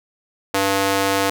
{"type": "tone with high-pass filter", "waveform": "square", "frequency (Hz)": 98, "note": "G2", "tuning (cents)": 0, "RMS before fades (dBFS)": -19, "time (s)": [0.54, 1.3], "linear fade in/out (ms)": 5, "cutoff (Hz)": 440, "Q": 0.79, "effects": []}